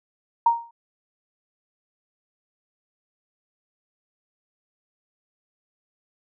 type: tone with exponential decay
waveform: sine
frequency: 932.3 Hz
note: A#5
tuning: in tune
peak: -11 dBFS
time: 0.46-0.71 s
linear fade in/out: 5 ms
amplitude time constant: 53 ms
effects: none